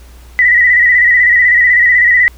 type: tone with vibrato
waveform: sine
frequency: 1946 Hz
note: B6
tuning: 26 cents flat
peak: -5 dBFS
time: 0.39-2.28 s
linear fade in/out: 0 ms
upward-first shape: square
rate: 16 Hz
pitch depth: 46 cents each way
effects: added 60 Hz sine -34 dBFS peak until 2.37 s + pink hiss -44 dBFS RMS until 2.37 s